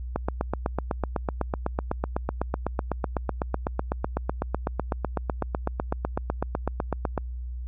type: click train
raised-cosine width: 1 ms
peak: -11 dBFS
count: 57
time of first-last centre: 0.16-7.178 s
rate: 7.98 Hz
effects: added 61 Hz sine -31 dBFS peak until 7.67 s

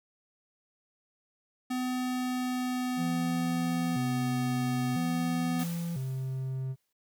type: tone with pitch glide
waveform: square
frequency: 252.6 to 249.1 Hz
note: B3 to B3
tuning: +39 to +15 cents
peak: -30 dBFS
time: 1.7-5.64 s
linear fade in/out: 10 ms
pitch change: -24 cents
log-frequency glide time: 1.91-4.45 s
type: tone with vibrato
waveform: triangle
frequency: 149.5 Hz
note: D3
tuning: 31 cents sharp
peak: -29 dBFS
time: 2.96-6.76 s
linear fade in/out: 50 ms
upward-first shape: square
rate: 0.5 Hz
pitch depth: 220 cents each way
type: noise with exponential decay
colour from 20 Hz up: white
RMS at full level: -41 dBFS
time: 5.59-6.93 s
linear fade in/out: 5 ms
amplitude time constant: 290 ms
effects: none

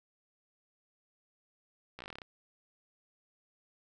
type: slowing click train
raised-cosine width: 0.3 ms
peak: -28 dBFS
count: 11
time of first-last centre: 1.99-2.218 s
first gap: 15 ms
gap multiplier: 1.09
effects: none

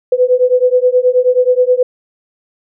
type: beating tone pair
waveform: sine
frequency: 496.7 / 506.1 Hz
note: B4 / B4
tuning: +10 / +42 cents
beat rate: 9.4 Hz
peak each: -11 dBFS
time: 0.12-1.83 s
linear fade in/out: 5 ms
effects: none

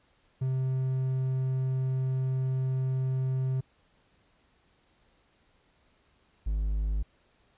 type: tone pair in turn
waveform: triangle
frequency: 130.81 / 51.91 Hz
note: C3 / G#1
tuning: 0 / 0 cents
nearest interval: octave + major third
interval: 1600 cents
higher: first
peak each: -24 dBFS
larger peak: neither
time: 0.41-3.61 / 6.46-7.03 s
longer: first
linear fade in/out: 10 ms
effects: pink hiss -67 dBFS RMS until 7.57 s + resampled to 8000 Hz

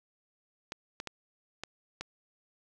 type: clicks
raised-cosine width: 0.2 ms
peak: -20 dBFS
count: 5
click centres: 0.721 / 1.001 / 1.073 / 1.636 / 2.01 s
effects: none

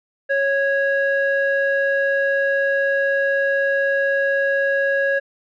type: tone with low-pass filter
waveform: square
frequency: 552 Hz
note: C#5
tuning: 7 cents flat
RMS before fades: -19 dBFS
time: 0.29-5.2 s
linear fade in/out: 20 ms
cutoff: 1600 Hz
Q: 3.3
effects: none

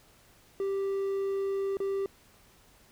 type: tone with dropouts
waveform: triangle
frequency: 392 Hz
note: G4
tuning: in tune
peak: -26 dBFS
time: 0.6-2.06 s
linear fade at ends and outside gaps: 1 ms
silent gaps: 1.77-1.802 s
effects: pink hiss -60 dBFS RMS until 2.91 s

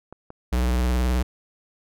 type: clicks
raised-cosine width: 1 ms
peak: -25 dBFS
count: 2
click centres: 0.126 / 0.304 s
type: tone with vibrato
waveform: square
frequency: 61.74 Hz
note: B1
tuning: in tune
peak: -20 dBFS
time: 0.52-1.23 s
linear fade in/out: 10 ms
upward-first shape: sine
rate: 19 Hz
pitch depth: 72 cents each way
effects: none

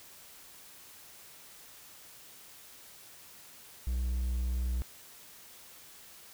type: tone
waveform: triangle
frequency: 61.74 Hz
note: B1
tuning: in tune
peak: -27 dBFS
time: 3.87-4.82 s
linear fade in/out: 0 ms
effects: white hiss -53 dBFS RMS until 6.33 s

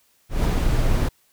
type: noise with ADSR envelope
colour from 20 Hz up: brown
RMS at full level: -17 dBFS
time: 0.29-1.09 s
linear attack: 160 ms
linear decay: 5 ms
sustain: -2 dB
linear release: 11 ms
effects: white hiss -62 dBFS RMS until 1.32 s

